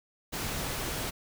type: noise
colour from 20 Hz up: pink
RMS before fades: -34 dBFS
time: 0.32-1.11 s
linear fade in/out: 20 ms
effects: none